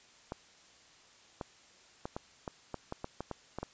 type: clicks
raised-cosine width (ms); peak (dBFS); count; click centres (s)
1; -23; 12; 0.321 / 1.412 / 2.055 / 2.165 / 2.478 / 2.743 / 2.924 / 3.044 / 3.206 / 3.313 / 3.586 / 3.63
effects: white hiss -60 dBFS RMS until 3.73 s + resampled to 16000 Hz